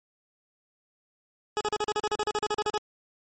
20% pulse tone bursts, 421.6 Hz, G#4, 26 cents sharp, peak -20 dBFS, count 16, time 1.57-2.778 s, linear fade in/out 0 ms, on 38 ms, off 40 ms, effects MP3 32 kbps

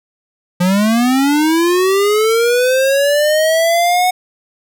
square linear sweep, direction up, 174.5 to 738 Hz, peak -11 dBFS, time 0.6-4.11 s, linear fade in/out 10 ms, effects none

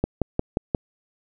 click train, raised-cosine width 2 ms, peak -7 dBFS, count 5, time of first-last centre 0.04-0.748 s, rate 5.65 Hz, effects none

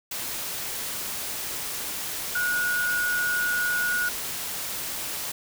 sine tone in noise, 1453 Hz, F#6, 32 cents flat, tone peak -23 dBFS, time 2.35-4.09 s, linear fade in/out 5 ms, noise white, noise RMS -32 dBFS, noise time 0.11-5.32 s, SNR +6 dB, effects none

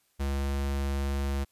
square tone, 69.3 Hz, C#2, in tune, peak -28 dBFS, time 0.19-1.45 s, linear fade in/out 20 ms, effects white hiss -70 dBFS RMS until 1.51 s + resampled to 32000 Hz

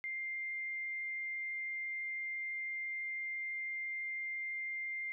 sine tone, 2102 Hz, C7, 7 cents sharp, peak -37 dBFS, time 0.04-5.12 s, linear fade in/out 0 ms, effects none

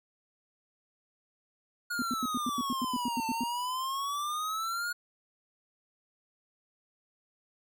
square exponential two-way sweep, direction down then up, 1446 to 891 to 1446 Hz, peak -32 dBFS, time 1.9-4.93 s, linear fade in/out 10 ms, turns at 3.27 s
sine tone bursts, 246.9 Hz, B3, in tune, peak -29 dBFS, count 13, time 1.99-3.437 s, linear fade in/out 2 ms, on 31 ms, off 87 ms
effects none

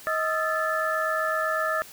sine tone cluster, 632 / 1248 / 1336 / 1745 Hz, D#5 / D#6 / E6 / A6, +27 / +5 / +23 / -15 cents, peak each -28 / -30 / -30 / -28 dBFS, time 0.07-1.82 s, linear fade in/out 0 ms, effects white hiss -46 dBFS RMS until 1.92 s

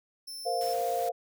sawtooth tone, 5330 Hz, E8, 18 cents sharp, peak -36 dBFS, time 0.27-0.74 s, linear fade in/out 10 ms
sine chord, Bb suspended second, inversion none, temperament equal, 466.2 / 523.3 / 698.5 Hz, Bb4 / C5 / F5, 0 / 0 / 0 cents, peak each -34 / -33 / -29 dBFS, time 0.45-1.12 s, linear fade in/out 20 ms
white noise, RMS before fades -44 dBFS, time 0.61-1.09 s, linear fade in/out 2 ms
effects none

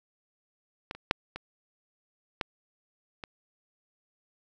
clicks, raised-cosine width 0.3 ms, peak -18 / -28 / -6 / -21 / -13 / -22 dBFS, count 6, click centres 0.911 / 0.95 / 1.111 / 1.36 / 2.412 / 3.238 s, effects none

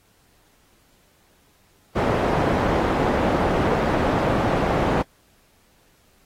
white low-pass noise, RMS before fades -21 dBFS, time 1.95-5.03 s, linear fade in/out 20 ms, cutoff 730 Hz, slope 12 dB/octave, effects pink hiss -60 dBFS RMS until 6.25 s + AAC 48 kbps

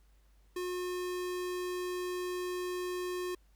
square tone, 360 Hz, F#4, 47 cents flat, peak -35 dBFS, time 0.56-3.35 s, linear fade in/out 5 ms, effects added 50 Hz sine -61 dBFS peak until 3.55 s + pink hiss -73 dBFS RMS until 3.55 s

